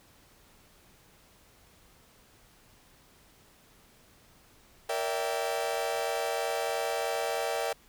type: chord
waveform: 40% pulse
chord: E half-diminished seventh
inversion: second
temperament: equal with one note detuned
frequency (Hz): 466.2 / 576.2 / 659.3 / 784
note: Bb4 / D5 / E5 / G5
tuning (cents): 0 / -33 / 0 / 0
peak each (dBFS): -34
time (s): 4.89-7.73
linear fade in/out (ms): 5
effects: pink hiss -60 dBFS RMS until 7.88 s